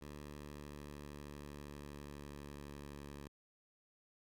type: tone with pitch glide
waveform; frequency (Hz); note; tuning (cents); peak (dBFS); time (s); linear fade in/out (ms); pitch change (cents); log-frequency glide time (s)
10% pulse; 73.42 to 71.41; D2 to D2; 0 to -48; -40; 0.01-3.28; 10; -48; 0.16-3.16
effects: none